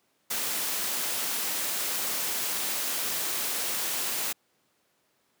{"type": "noise", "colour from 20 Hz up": "white", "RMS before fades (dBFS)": -30, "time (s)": [0.3, 4.33], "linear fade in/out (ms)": 10, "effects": ["pink hiss -70 dBFS RMS until 5.4 s", "high-pass 200 Hz 12 dB/octave"]}